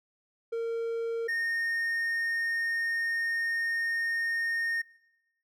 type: tone pair in turn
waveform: triangle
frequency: 460 / 1840 Hz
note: A#4 / A#6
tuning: -23 / -23 cents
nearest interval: 2 octaves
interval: 2400 cents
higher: second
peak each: -27 / -26 dBFS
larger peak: second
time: 0.52-1.28 / 1.28-4.82 s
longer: second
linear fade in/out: 10 ms
effects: noise-tail reverb RT60 1.0 s tail -21 dB re dry